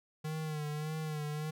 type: tone with vibrato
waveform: square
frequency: 153.2 Hz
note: D#3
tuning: 27 cents flat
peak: -36 dBFS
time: 0.24-1.51 s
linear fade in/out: 10 ms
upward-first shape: sine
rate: 1.7 Hz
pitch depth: 48 cents each way
effects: none